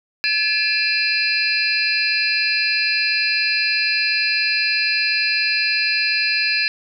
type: tone cluster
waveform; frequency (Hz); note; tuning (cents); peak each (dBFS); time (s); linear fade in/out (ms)
sine; 1716 / 2397 / 2660 / 4146 / 4868; A6 / D7 / E7 / C8 / D#8; -44 / +35 / +15 / -17 / -39; -23; 0.24-6.68; 0
effects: none